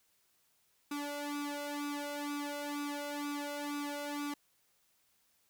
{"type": "tone with flanger", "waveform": "sawtooth", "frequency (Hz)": 289.8, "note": "D4", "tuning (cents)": -23, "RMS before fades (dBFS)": -39, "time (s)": [0.91, 4.34], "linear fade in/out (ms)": 5, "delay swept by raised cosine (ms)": [0.8, 1.46], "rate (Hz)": 2.1, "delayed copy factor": 0.95, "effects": ["white hiss -73 dBFS RMS until 5.49 s"]}